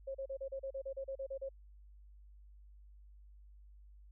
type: tone bursts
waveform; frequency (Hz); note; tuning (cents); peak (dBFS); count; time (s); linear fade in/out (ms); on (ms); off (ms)
sine; 540; C#5; -45; -38; 13; 0.07-1.491; 10; 77; 35
effects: added 50 Hz sine -55 dBFS peak until 4.11 s